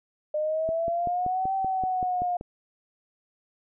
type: exponential two-way sweep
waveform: sine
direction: up then down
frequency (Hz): 603 to 774 to 708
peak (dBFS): -24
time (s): 0.34-2.37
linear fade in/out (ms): 5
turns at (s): 1.54
type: click train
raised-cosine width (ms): 2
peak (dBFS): -22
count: 10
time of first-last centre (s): 0.69-2.411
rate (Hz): 5.23
effects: none